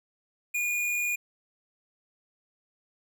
square tone, 2437 Hz, D#7, 37 cents flat, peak -27 dBFS, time 0.54-1.16 s, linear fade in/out 10 ms, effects none

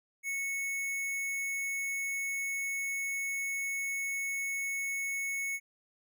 square tone, 2206 Hz, C#7, 9 cents flat, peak -33 dBFS, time 0.23-5.6 s, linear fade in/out 50 ms, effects none

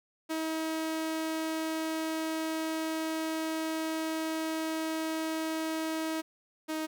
sawtooth tone pair in turn, 319.2 / 314.3 Hz, D#4 / D#4, +44 / +18 cents, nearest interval unison, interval 26 cents, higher first, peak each -27 / -28 dBFS, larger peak first, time 0.29-6.22 / 6.68-6.87 s, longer first, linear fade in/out 20 ms, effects none

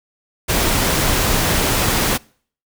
pink noise, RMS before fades -17 dBFS, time 0.48-2.18 s, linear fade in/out 20 ms, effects noise-tail reverb RT60 0.5 s tail -25 dB re dry

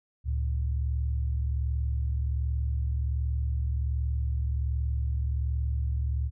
sine tone pair together, 70.49 / 111.8 Hz, C#2 / A2, +30 / +28 cents, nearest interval minor sixth, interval 798 cents, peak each -26 / -33 dBFS, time 0.24-6.31 s, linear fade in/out 50 ms, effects none

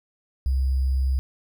sine tone with sample-and-hold, 65.9 Hz, C2, 13 cents sharp, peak -19 dBFS, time 0.46-1.19 s, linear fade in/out 0 ms, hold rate 4900 Hz, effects none

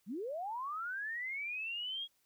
sine linear sweep, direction up, 169 to 3322 Hz, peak -37 dBFS, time 0.06-2.08 s, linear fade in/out 50 ms, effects white hiss -75 dBFS RMS until 2.25 s

